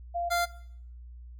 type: tone pair in turn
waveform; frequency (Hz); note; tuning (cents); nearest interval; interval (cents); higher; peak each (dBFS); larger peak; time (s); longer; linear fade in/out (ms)
sine / 25% pulse; 692 / 694.6; F5 / F5; -16 / -10; unison; 6; second; -28 / -21; second; 0.14-0.3 / 0.3-0.46; neither; 20
effects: noise-tail reverb RT60 0.6 s tail -17 dB re dry + added 60 Hz sine -43 dBFS peak until 1.39 s